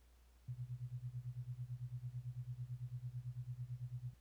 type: tone with tremolo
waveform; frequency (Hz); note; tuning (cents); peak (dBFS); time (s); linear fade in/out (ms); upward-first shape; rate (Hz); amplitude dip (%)
sine; 123.47; B2; 0; -40; 0.48-4.14; 5; sine; 9; 90
effects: added 60 Hz sine -64 dBFS peak until 4.2 s + pink hiss -75 dBFS RMS until 4.2 s